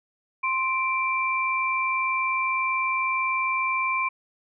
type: tone pair together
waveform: sine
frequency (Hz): 1046.4 / 2349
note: C6 / D7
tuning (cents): 0 / 0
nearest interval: octave + major second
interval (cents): 1400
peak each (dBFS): -25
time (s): 0.43-4.09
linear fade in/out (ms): 10
effects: none